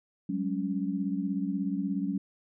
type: tone cluster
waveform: sine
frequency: 186.8 / 203.4 / 279.2 Hz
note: F#3 / G#3 / C#4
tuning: +17 / -36 / +13 cents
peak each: -32 / -33 / -32 dBFS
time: 0.29-2.18 s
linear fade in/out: 5 ms
effects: none